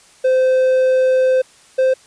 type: tone pair in turn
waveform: triangle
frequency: 517 / 521.2 Hz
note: C5 / C5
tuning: -21 / -7 cents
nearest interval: unison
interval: 14 cents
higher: second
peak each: -9 dBFS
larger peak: neither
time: 0.24-1.42 / 1.78-1.94 s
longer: first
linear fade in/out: 10 ms
effects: white hiss -48 dBFS RMS until 2.06 s + resampled to 22050 Hz